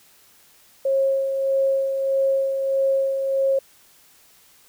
sine tone with tremolo, 541 Hz, C#5, 42 cents flat, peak -16 dBFS, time 0.85-3.59 s, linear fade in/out 5 ms, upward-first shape sine, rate 1.6 Hz, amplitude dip 45%, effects white hiss -54 dBFS RMS until 4.68 s

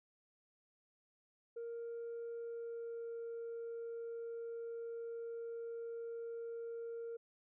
sine tone with pitch glide, 466.2 to 463.5 Hz, A#4 to A#4, 0 to -10 cents, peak -40 dBFS, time 1.56-7.17 s, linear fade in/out 10 ms, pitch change -10 cents, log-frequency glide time 2.34-3.16 s, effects tanh soft clip ceiling -40 dBFS

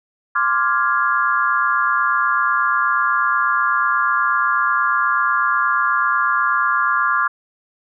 sine chord, D half-diminished seventh, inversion third, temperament equal, 1046.5 / 1174.7 / 1396.9 / 1661.2 Hz, C6 / D6 / F6 / Ab6, 0 / 0 / 0 / 0 cents, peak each -22 / -19 / -19 / -22 dBFS, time 0.35-7.28 s, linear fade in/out 10 ms, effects none

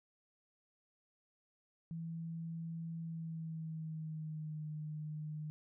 sine tone with pitch glide, 164.81 to 152.89 Hz, E3 to D#3, 0 to -30 cents, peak -40 dBFS, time 1.91-5.5 s, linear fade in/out 0 ms, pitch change -130 cents, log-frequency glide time 3-4.69 s, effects none

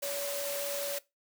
sine tone in noise, 568 Hz, C#5, 42 cents sharp, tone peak -35 dBFS, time 0.02-0.99 s, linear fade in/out 10 ms, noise white, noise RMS -37 dBFS, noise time 0.02-0.99 s, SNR -1 dB, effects noise-tail reverb RT60 0.2 s tail -19 dB re dry + high-pass 300 Hz 12 dB/octave

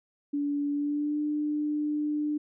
sine tone with pitch glide, 287.8 to 298.5 Hz, D4 to D4, -35 to +28 cents, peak -26 dBFS, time 0.33-2.38 s, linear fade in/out 10 ms, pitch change +63 cents, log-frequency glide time 0.72-1.2 s, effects none

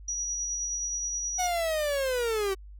sine tone with tremolo, 5810 Hz, F#8, 32 cents flat, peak -28 dBFS, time 0.08-1.47 s, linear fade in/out 5 ms, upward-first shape sine, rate 9.5 Hz, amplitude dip 25%
45% pulse linear sweep, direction down, 740 to 376.5 Hz, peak -26 dBFS, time 1.38-2.55 s, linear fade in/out 20 ms
effects added 50 Hz sine -43 dBFS peak until 2.79 s

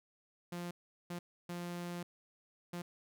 sawtooth tone bursts at uneven times, 174.61 Hz, F3, in tune, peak -36 dBFS, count 4, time 0.52-0.71 / 1.1-1.19 / 1.49-2.03 / 2.73-2.82 s, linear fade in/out 5 ms, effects none

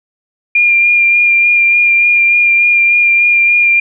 sine tone with vibrato, 2402 Hz, D7, 38 cents sharp, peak -6 dBFS, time 0.55-3.8 s, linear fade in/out 5 ms, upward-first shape sine, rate 3.4 Hz, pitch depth 16 cents each way, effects none

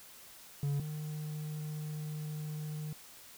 triangle tone pair in turn, 142.5 / 152.45 Hz, C#3 / D#3, +48 / -35 cents, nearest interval minor second, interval 117 cents, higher second, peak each -28 / -35 dBFS, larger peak first, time 0.63-0.8 / 0.8-2.93 s, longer second, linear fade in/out 2 ms, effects white hiss -54 dBFS RMS until 3.37 s

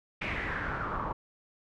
pink noise with low-pass filter sweep, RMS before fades -34 dBFS, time 0.21-1.13 s, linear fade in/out 10 ms, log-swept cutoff 2400 to 1000 Hz, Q 4.2, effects none

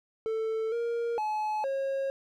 triangle tone with pitch steps, 443.4 / 468.4 / 855 / 543 Hz, A4 / A#4 / A5 / C#5, +13 / +8 / -50 / -36 cents, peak -26 dBFS, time 0.26-2.1 s, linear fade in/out 0 ms, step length 460 ms, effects none

